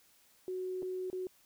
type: tone with dropouts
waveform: sine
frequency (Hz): 370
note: F#4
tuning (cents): 0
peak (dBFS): -35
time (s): 0.48-1.27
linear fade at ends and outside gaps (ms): 1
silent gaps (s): 0.822-0.828 / 1.101-1.129
effects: white hiss -66 dBFS RMS until 1.45 s